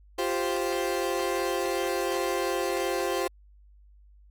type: chord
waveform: 30% pulse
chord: F suspended second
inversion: none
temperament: equal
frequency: 349.2 / 392 / 523.3 Hz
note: F4 / G4 / C5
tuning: 0 / 0 / 0 cents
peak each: -28 dBFS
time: 0.18-3.28 s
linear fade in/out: 10 ms
effects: added 50 Hz sine -52 dBFS peak until 4.3 s + AAC 64 kbps